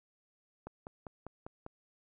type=click train; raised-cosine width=1 ms; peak=-29 dBFS; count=6; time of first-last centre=0.67-1.664 s; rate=5.03 Hz; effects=none